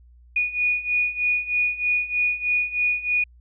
sine beating tone pair, 2458 / 2461.2 Hz, D#7 / D#7, -22 / -19 cents, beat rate 3.2 Hz, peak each -25 / -22 dBFS, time 0.36-3.24 s, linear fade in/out 5 ms, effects added 60 Hz sine -48 dBFS peak until 3.4 s

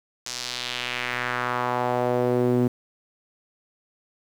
sawtooth tone with band-pass filter sweep, 123.47 Hz, B2, in tune, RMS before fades -25 dBFS, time 0.26-2.68 s, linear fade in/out 5 ms, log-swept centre 6000 to 280 Hz, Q 1.9, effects 8-bit

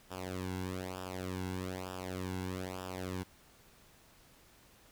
sawtooth tone with flanger, 92.5 Hz, F#2, in tune, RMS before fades -40 dBFS, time 0.1-3.24 s, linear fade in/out 20 ms, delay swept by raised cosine 0.47 to 1.67 ms, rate 1.1 Hz, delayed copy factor -0.85, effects pink hiss -62 dBFS RMS until 4.91 s

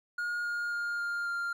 triangle tone with pitch steps, 1431 / 1421.9 / 1412.9 / 1404 / 1395.1 Hz, F6 / F6 / F6 / F6 / F6, +42 / +31 / +20 / +9 / -2 cents, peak -29 dBFS, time 0.18-1.53 s, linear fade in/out 5 ms, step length 270 ms, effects none

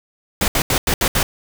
pink noise bursts at uneven times, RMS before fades -17 dBFS, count 6, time 0.41-0.48 / 0.55-0.62 / 0.7-0.78 / 0.87-0.94 / 1.01-1.08 / 1.15-1.23 s, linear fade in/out 2 ms, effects none

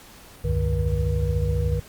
sine tone cluster, 66.7 / 80.7 / 96.9 / 150.9 / 480.5 Hz, C2 / E2 / G2 / D3 / B4, +34 / -36 / -20 / +47 / -48 cents, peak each -24 / -31 / -25 / -27 / -30 dBFS, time 0.44-1.8 s, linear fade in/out 10 ms, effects pink hiss -47 dBFS RMS until 1.88 s + Opus 48 kbps

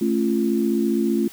sine chord, A augmented, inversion none, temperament just, 220 / 275 / 343.8 Hz, A3 / C#4 / E#4, 0 / -14 / -27 cents, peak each -21 / -24 / -22 dBFS, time 0.01-1.28 s, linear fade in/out 5 ms, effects white hiss -44 dBFS RMS until 1.32 s

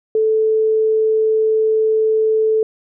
sine tone, 438 Hz, A4, 8 cents flat, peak -12 dBFS, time 0.15-2.63 s, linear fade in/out 2 ms, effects none

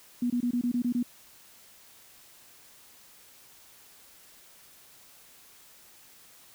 sine tone bursts, 243 Hz, B3, 28 cents flat, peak -24 dBFS, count 8, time 0.22-1.029 s, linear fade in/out 5 ms, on 81 ms, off 23 ms, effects white hiss -55 dBFS RMS until 6.54 s

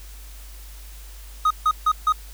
triangle tone bursts, 1252 Hz, D#6, 10 cents sharp, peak -13 dBFS, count 4, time 1.45-2.124 s, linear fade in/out 5 ms, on 56 ms, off 150 ms, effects added 50 Hz sine -38 dBFS peak until 2.33 s + white hiss -47 dBFS RMS until 2.33 s

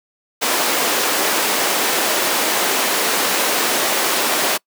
pink high-pass noise, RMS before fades -18 dBFS, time 0.41-4.58 s, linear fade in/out 20 ms, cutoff 350 Hz, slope 12 dB/octave, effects noise-tail reverb RT60 0.1 s tail -26 dB re dry + high-pass 200 Hz 12 dB/octave

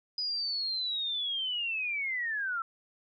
sine linear sweep, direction down, 4981 to 1318 Hz, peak -30 dBFS, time 0.18-2.62 s, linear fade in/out 2 ms, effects none

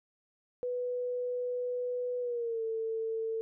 sine tone with pitch glide, 493.9 to 447.7 Hz, B4 to A4, 0 to +30 cents, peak -31 dBFS, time 0.63-3.41 s, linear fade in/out 0 ms, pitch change -170 cents, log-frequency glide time 2.2-2.63 s, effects none

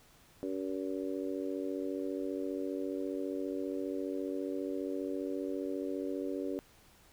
harmonic tone, 94.8 Hz, F#2, 43 cents sharp, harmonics 3 / 4 / 5 / 6, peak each -37 / -39 / -41 / -43 dBFS, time 0.43-6.59 s, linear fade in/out 0 ms, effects pink hiss -62 dBFS RMS until 7.12 s

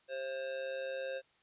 square tone with amplitude modulation, 532 Hz, C5, 29 cents sharp, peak -35 dBFS, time 0.08-1.22 s, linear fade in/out 50 ms, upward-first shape sine, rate 138 Hz, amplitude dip 55%, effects white hiss -70 dBFS RMS until 1.42 s + resampled to 8000 Hz

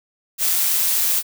blue noise with amplitude modulation, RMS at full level -17 dBFS, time 0.38-1.23 s, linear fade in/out 50 ms, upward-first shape sine, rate 172 Hz, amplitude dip 40%, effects none

